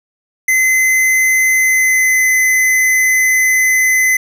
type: tone with pitch glide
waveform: square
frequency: 2048 to 2034 Hz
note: C7 to C7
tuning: -38 to -50 cents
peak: -10 dBFS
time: 0.48-4.17 s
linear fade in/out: 5 ms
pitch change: -12 cents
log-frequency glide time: 1.55-2.29 s
effects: none